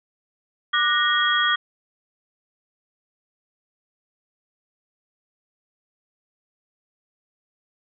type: tone cluster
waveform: sine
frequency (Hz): 1191 / 1468 / 1868 / 3287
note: D6 / F#6 / A#6 / G#7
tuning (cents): +24 / -14 / +3 / -19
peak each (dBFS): -23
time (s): 0.73-1.56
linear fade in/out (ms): 10
effects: none